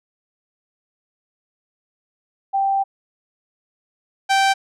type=tone pair in turn; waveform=sine / sawtooth; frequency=784 / 779.8 Hz; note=G5 / G5; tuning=0 / -9 cents; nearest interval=unison; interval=9 cents; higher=first; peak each=-16 / -10 dBFS; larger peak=second; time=2.53-2.84 / 4.29-4.54 s; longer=first; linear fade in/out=20 ms; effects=low-pass 7000 Hz 12 dB/octave

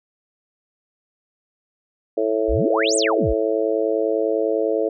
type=harmonic tone; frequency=110 Hz; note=A2; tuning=in tune; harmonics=3 / 4 / 5 / 6; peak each=-25 / -21 / -23 / -26 dBFS; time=2.17-4.89 s; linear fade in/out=5 ms
type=exponential two-way sweep; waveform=sine; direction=up then down; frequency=38.01 to 9180 to 38.01 Hz; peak=-20 dBFS; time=2.48-3.34 s; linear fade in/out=20 ms; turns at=2.96 s
effects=none

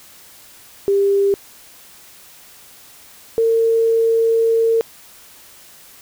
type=tone pair in turn; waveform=sine; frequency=397.8 / 454.7 Hz; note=G4 / A#4; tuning=+25 / -43 cents; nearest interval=major second; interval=232 cents; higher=second; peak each=-12 dBFS; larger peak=neither; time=0.88-1.34 / 3.38-4.81 s; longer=second; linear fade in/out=0 ms; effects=white hiss -44 dBFS RMS until 6.01 s

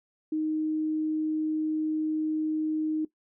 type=tone; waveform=sine; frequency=311.1 Hz; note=D#4; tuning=in tune; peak=-25 dBFS; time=0.32-3.05 s; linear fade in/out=5 ms; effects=noise-tail reverb RT60 0.1 s tail -17 dB re dry

